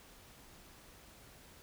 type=silence; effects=pink hiss -58 dBFS RMS until 1.62 s